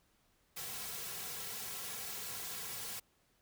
white noise with comb filter, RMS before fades -43 dBFS, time 0.56-3 s, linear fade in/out 10 ms, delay 3.3 ms, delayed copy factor -0.75, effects pink hiss -73 dBFS RMS until 3.41 s

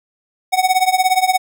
square tone with tremolo, 746 Hz, F#5, 14 cents sharp, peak -9 dBFS, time 0.52-1.38 s, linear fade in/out 20 ms, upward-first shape triangle, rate 17 Hz, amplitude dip 95%, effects none

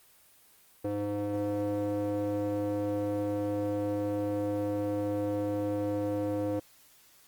square tone with band-pass filter, 102.7 Hz, G#2, 19 cents flat, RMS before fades -31 dBFS, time 0.84-6.6 s, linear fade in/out 10 ms, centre 420 Hz, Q 6.7, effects white hiss -60 dBFS RMS until 7.27 s + Opus 24 kbps

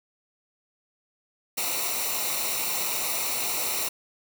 white noise with comb filter, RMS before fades -28 dBFS, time 1.57-3.89 s, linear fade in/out 10 ms, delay 0.61 ms, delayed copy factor -0.7, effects none

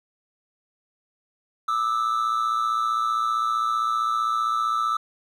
triangle tone pair together, 1195.6 / 1311 Hz, D6 / E6, +31 / -10 cents, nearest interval major second, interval 159 cents, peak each -24 / -21 dBFS, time 1.68-4.97 s, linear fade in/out 5 ms, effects none

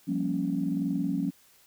sine chord, G half-diminished seventh, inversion third, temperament equal, 174.61 / 196 / 233.1 / 277.2 Hz, F3 / G3 / Bb3 / Db4, 0 / 0 / 0 / 0 cents, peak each -31 / -32 / -34 / -29 dBFS, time 0.07-1.31 s, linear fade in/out 20 ms, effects tanh soft clip ceiling -16 dBFS + white hiss -60 dBFS RMS until 1.66 s

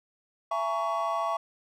triangle chord, A# half-diminished seventh, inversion second, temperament just, 671.3 / 839.1 / 932.3 / 1118.8 Hz, E5 / G#5 / A#5 / C#6, +31 / +18 / 0 / +16 cents, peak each -29 / -33 / -34 / -28 dBFS, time 0.51-1.37 s, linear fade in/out 5 ms, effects none

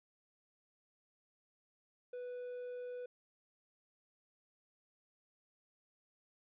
triangle tone, 493.9 Hz, B4, in tune, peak -40 dBFS, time 2.13-3.06 s, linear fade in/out 5 ms, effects resampled to 8000 Hz + 13-bit

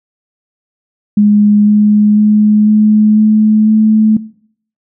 sine tone with pitch steps, 207.7 / 209.5 / 211.3 / 213.2 / 215 / 216.9 Hz, G#3 / G#3 / G#3 / G#3 / A3 / A3, 0 / +15 / +30 / +46 / -40 / -25 cents, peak -4 dBFS, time 1.17-4.17 s, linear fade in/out 5 ms, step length 500 ms, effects noise-tail reverb RT60 0.6 s tail -20 dB re dry

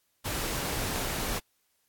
pink noise, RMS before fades -32 dBFS, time 0.24-1.4 s, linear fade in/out 20 ms, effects white hiss -73 dBFS RMS until 1.88 s + AAC 64 kbps

